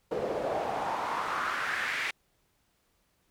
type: noise with band-pass filter sweep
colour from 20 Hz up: pink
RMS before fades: -32 dBFS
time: 0.11-2.11 s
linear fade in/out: 5 ms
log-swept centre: 460 to 2200 Hz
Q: 3
effects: pink hiss -72 dBFS RMS until 3.3 s